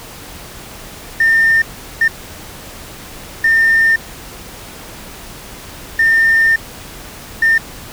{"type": "tone bursts at uneven times", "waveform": "triangle", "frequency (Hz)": 1809, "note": "A6", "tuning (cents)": 48, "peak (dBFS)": -5, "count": 5, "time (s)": [[1.2, 1.62], [2.01, 2.08], [3.44, 3.96], [5.99, 6.56], [7.42, 7.58]], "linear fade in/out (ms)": 5, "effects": ["tanh soft clip ceiling -5 dBFS", "pink hiss -33 dBFS RMS until 7.92 s"]}